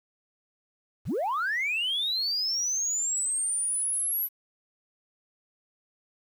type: linear sweep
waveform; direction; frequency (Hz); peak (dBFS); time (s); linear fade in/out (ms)
sine; up; 43.65 to 11850; -24; 1.05-4.29; 50
effects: tanh soft clip ceiling -23 dBFS + 9-bit